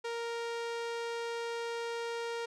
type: tone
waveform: sawtooth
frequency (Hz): 466.2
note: A#4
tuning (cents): 0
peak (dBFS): -31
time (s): 0.04-2.46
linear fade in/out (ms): 10
effects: low-pass 6000 Hz 12 dB/octave